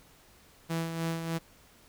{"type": "tone with tremolo", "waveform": "sawtooth", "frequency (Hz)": 164.81, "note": "E3", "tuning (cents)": 0, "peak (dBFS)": -25, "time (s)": [0.69, 1.39], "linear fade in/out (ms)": 20, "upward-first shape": "sine", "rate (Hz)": 3.3, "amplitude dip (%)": 50, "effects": ["pink hiss -59 dBFS RMS until 1.88 s"]}